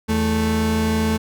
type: tone pair together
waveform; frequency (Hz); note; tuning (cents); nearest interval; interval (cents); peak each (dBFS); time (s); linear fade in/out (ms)
35% pulse; 82.41 / 220; E2 / A3; 0 / 0; octave + perfect fourth; 1700; -21 / -17; 0.08-1.18; 20
effects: none